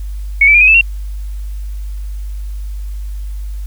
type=tone with pitch steps; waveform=sine; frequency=2217 / 2312 / 2412 / 2516 / 2624 / 2737 Hz; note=C#7 / D7 / D7 / D#7 / E7 / F7; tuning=0 / -28 / +46 / +19 / -9 / -36 cents; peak=-4 dBFS; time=0.41-0.812 s; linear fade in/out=5 ms; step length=67 ms; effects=added 50 Hz sine -20 dBFS peak until 3.66 s + white hiss -47 dBFS RMS until 3.66 s